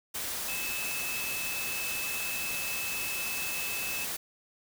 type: tone in noise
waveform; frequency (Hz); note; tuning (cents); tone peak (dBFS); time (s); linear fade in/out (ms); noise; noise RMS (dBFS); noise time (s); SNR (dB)
sine; 2608; E7; -19; -35; 0.48-4.05; 10; white; -35; 0.14-4.17; -3
effects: none